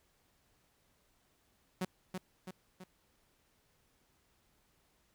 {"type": "tone with echo", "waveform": "sawtooth", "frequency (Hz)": 185, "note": "F#3", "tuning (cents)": 0, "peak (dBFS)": -29, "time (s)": [1.81, 1.85], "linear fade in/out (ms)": 5, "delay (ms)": 330, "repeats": 3, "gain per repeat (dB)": -5, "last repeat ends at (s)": 2.84, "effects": ["pink hiss -73 dBFS RMS until 5.14 s"]}